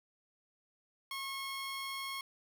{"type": "tone", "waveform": "15% pulse", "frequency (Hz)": 1087, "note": "C#6", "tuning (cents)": -34, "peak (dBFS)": -32, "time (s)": [1.11, 2.21], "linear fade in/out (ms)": 2, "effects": []}